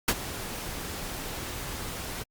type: noise with ADSR envelope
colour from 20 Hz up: pink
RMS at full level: -20 dBFS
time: 0.08-2.24 s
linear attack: 4 ms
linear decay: 50 ms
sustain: -16 dB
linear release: 22 ms
effects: Opus 48 kbps